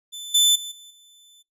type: tone with level steps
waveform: sawtooth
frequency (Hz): 3520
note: A7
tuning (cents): 0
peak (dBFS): -30 / -11 / -28 / -40 / -47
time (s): 0.12-1.43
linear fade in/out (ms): 20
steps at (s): 0.34 / 0.55 / 0.71 / 0.9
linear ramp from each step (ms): 10
effects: noise-tail reverb RT60 0.2 s tail -26 dB re dry + resampled to 32000 Hz